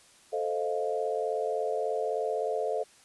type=chord; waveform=sine; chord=F dominant seventh; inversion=first; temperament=equal; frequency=440 / 523.3 / 622.3 / 698.5 Hz; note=A4 / C5 / Eb5 / F5; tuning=0 / 0 / 0 / 0 cents; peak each=-31 / -34 / -34 / -34 dBFS; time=0.32-2.84 s; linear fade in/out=20 ms; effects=white hiss -58 dBFS RMS until 3.04 s + resampled to 24000 Hz